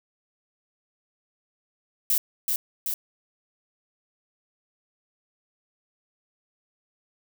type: noise with echo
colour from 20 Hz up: violet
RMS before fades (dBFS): -22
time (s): 2.1-2.18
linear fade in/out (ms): 2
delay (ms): 380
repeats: 2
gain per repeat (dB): -3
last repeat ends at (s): 2.94
effects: none